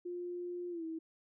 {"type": "tone with pitch glide", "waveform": "sine", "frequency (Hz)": [353, 323.7], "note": ["F4", "E4"], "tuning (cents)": [19, -31], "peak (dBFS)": -38, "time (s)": [0.05, 0.99], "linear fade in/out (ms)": 10, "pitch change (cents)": -150, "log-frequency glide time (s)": [0.7, 0.84], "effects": []}